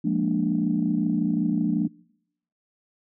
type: chord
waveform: sine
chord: Bb dominant seventh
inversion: second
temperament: equal with one note detuned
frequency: 174.61 / 207.7 / 233.1 / 295.5 Hz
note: F3 / Ab3 / Bb3 / D4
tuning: 0 / 0 / 0 / +11 cents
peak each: -26 dBFS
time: 0.04-1.88 s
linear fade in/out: 10 ms
effects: noise-tail reverb RT60 0.8 s tail -25 dB re dry + tanh soft clip ceiling -11 dBFS

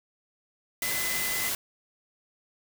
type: tone in noise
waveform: sine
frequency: 2024 Hz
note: B6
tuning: 42 cents sharp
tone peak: -33 dBFS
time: 0.82-1.49 s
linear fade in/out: 2 ms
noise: white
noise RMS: -30 dBFS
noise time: 0.82-1.55 s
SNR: -6 dB
effects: none

